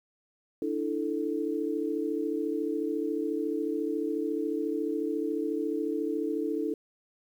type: chord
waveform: sine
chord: D suspended second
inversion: none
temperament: equal with one note detuned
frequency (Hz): 295.5 / 329.6 / 440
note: D4 / E4 / A4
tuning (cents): +11 / 0 / 0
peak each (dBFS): -32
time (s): 0.62-6.74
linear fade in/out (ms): 2
effects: 10-bit